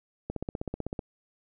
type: click train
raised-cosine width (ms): 2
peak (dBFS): -19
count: 12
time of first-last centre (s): 0.3-0.992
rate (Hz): 15.9
effects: none